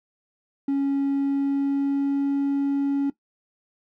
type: tone with pitch glide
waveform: triangle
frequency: 277.2 to 279.3 Hz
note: C#4 to C#4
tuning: 0 to +13 cents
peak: -17 dBFS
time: 0.68-3.1 s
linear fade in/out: 5 ms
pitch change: +13 cents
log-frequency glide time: 1.07-2.35 s
effects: noise-tail reverb RT60 0.1 s tail -19 dB re dry + tanh soft clip ceiling -16 dBFS